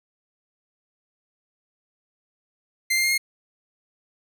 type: tone with pitch steps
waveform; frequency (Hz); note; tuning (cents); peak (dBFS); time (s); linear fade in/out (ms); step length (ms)
sawtooth; 2088 / 2106 / 2124 / 2143; C7 / C7 / C7 / C7; -4 / +11 / +25 / +41; -16; 2.9-3.18; 10; 70
effects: none